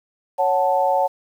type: chord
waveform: sine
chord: F# minor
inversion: second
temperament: equal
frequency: 554.4 / 740 / 880 Hz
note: C#5 / F#5 / A5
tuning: 0 / 0 / 0 cents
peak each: -20 dBFS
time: 0.38-1.08 s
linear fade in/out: 20 ms
effects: 8-bit